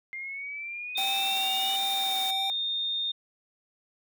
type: exponential sweep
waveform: sine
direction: up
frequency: 2103 to 2960 Hz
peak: -34 dBFS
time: 0.13-1.76 s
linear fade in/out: 0 ms
type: tone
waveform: sine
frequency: 3654 Hz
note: A#7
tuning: 35 cents flat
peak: -27 dBFS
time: 0.95-3.12 s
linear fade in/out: 10 ms
type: high-pass noise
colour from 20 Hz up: white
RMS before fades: -38 dBFS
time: 0.97-2.31 s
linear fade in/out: 5 ms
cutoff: 170 Hz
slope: 48 dB/octave
type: tone with vibrato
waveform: square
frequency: 776 Hz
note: G5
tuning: 18 cents flat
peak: -32 dBFS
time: 0.98-2.5 s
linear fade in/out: 0 ms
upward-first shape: sine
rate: 1.4 Hz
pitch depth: 18 cents each way
effects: none